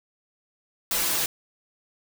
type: noise with comb filter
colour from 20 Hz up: white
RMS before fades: -25 dBFS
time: 0.91-1.26 s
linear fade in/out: 2 ms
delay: 6 ms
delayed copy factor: +0.9
effects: none